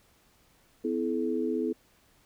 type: tone cluster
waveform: sine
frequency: 252.8 / 328.4 / 429.5 Hz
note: B3 / E4 / A4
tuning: +41 / -6 / -42 cents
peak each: -31 dBFS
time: 0.84-1.73 s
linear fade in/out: 10 ms
effects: pink hiss -64 dBFS RMS until 2.25 s